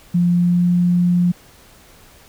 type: tone with pitch glide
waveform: sine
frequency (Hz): 174.9 to 176.42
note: F3 to F3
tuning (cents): +3 to +18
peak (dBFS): -12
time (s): 0.14-1.32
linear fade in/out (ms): 10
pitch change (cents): +15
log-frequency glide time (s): 0.3-0.71
effects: pink hiss -47 dBFS RMS until 2.28 s